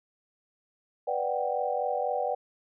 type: chord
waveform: sine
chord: G major seventh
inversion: first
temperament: equal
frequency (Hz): 493.9 / 587.3 / 740 / 784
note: B4 / D5 / F#5 / G5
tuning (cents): 0 / 0 / 0 / 0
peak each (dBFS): -32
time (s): 1.07-2.35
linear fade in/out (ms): 10
effects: none